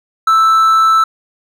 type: tone with amplitude modulation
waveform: triangle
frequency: 1318.5 Hz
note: E6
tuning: in tune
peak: -4 dBFS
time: 0.27-1.04 s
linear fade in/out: 5 ms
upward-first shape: sine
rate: 251 Hz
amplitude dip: 25%
effects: none

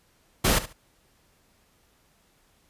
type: noise with echo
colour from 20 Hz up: pink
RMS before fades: -21 dBFS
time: 0.44-0.59 s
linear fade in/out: 10 ms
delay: 71 ms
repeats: 2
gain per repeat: -14 dB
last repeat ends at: 0.732 s
effects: pink hiss -64 dBFS RMS until 2.69 s + resampled to 32000 Hz

